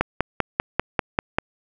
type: click train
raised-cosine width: 0.5 ms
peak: -3 dBFS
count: 8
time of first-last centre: 0.01-1.385 s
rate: 5.09 Hz
effects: none